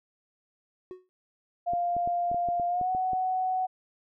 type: tone with exponential decay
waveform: triangle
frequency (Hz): 368.1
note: F#4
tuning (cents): -9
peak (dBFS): -33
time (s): 0.91-1.09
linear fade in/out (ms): 0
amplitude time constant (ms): 37
type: tone with pitch glide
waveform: sine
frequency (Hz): 699 to 744.9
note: F5 to F#5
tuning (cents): +1 to +11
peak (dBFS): -25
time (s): 1.66-3.67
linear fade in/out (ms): 20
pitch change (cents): +110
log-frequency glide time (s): 2.68-2.91
type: clicks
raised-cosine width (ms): 2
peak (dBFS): -26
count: 10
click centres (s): 1.735 / 1.966 / 2.075 / 2.315 / 2.345 / 2.487 / 2.598 / 2.813 / 2.949 / 3.133
effects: none